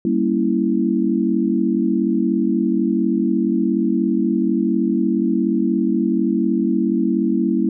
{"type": "chord", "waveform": "sine", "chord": "G diminished seventh", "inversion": "none", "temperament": "equal", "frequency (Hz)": [196, 233.1, 277.2, 329.6], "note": ["G3", "Bb3", "Db4", "Fb4"], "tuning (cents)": [0, 0, 0, 0], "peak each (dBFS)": [-21, -20, -23, -20], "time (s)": [0.05, 7.69], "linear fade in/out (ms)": 2, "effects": []}